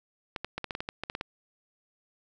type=clicks; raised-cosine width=0.3 ms; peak=-17 dBFS; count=12; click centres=0.362 / 0.446 / 0.58 / 0.643 / 0.708 / 0.751 / 0.805 / 0.889 / 1.036 / 1.099 / 1.151 / 1.211 s; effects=none